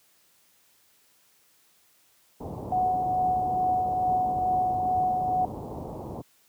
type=low-pass noise; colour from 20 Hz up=pink; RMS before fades=-35 dBFS; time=2.4-6.22 s; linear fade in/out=10 ms; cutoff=950 Hz; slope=48 dB/octave
type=tone with tremolo; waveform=sine; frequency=737 Hz; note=F#5; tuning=7 cents flat; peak=-21 dBFS; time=2.72-5.45 s; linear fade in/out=2 ms; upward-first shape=sine; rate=2.3 Hz; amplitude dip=35%
effects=white hiss -63 dBFS RMS until 6.48 s + high-pass 80 Hz 12 dB/octave